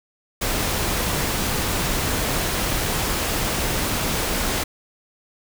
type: noise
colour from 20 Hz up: pink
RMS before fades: -23 dBFS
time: 0.41-4.64 s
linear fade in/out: 10 ms
effects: none